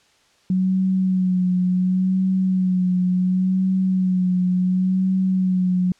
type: tone with vibrato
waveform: sine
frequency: 185 Hz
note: F#3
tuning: in tune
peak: -16 dBFS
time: 0.5-5.92 s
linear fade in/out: 2 ms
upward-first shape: sine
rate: 0.7 Hz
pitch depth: 32 cents each way
effects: white hiss -58 dBFS RMS until 5.99 s + low-pass 6000 Hz 12 dB/octave